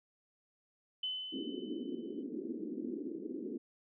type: tone with exponential decay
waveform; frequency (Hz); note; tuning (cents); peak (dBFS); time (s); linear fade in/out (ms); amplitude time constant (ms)
sine; 3028; F#7; +39; -33; 1.03-2.23; 5; 260
type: band-pass noise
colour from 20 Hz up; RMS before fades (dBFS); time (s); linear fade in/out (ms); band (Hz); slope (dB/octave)
pink; -41; 1.32-3.58; 10; 230 to 390; 48
effects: none